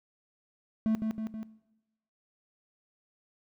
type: tone with echo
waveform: triangle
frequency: 219.9 Hz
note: A3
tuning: 1 cent flat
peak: -22 dBFS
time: 0.86-0.95 s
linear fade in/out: 0 ms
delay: 160 ms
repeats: 3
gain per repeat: -4 dB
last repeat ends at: 1.43 s
effects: noise-tail reverb RT60 1.0 s tail -19 dB re dry